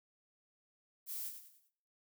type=noise with echo; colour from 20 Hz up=violet; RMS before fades=-42 dBFS; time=1.06-1.32 s; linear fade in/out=50 ms; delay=98 ms; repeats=4; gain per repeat=-8 dB; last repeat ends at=1.712 s; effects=noise-tail reverb RT60 0.7 s tail -23 dB re dry